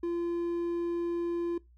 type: tone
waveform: triangle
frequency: 343.2 Hz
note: F4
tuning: 30 cents flat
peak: -27 dBFS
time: 0.03-1.58 s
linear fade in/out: 5 ms
effects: noise-tail reverb RT60 0.2 s tail -21 dB re dry + added 60 Hz sine -56 dBFS peak until 1.77 s